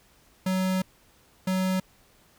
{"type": "tone bursts at uneven times", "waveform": "square", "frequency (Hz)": 187, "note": "F#3", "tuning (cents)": 19, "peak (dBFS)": -24, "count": 2, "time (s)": [[0.46, 0.82], [1.47, 1.8]], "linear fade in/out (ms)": 5, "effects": ["pink hiss -60 dBFS RMS until 2.38 s"]}